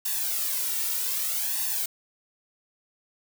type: noise with flanger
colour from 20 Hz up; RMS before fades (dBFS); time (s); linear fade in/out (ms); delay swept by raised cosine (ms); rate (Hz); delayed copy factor
blue; -28; 0.05-1.86; 5; 1.1 to 2.2; 0.64; +0.85
effects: none